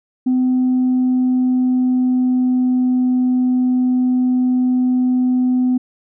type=tone with pitch glide; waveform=sine; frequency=254.6 to 252.3 Hz; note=C4 to B3; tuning=-47 to +37 cents; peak=-11 dBFS; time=0.26-5.78 s; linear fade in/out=10 ms; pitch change=-16 cents; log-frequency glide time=0.48-3.12 s; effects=tanh soft clip ceiling -10 dBFS